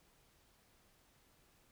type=silence; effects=pink hiss -70 dBFS RMS until 1.71 s